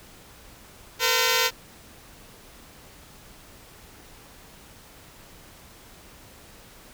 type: tone pair together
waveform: 5% pulse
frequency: 459.5 / 508.4 Hz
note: A#4 / C5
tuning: -25 / -50 cents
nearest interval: major second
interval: 175 cents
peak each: -11 dBFS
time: 0.99-1.51 s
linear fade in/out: 50 ms
effects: pink hiss -49 dBFS RMS until 6.93 s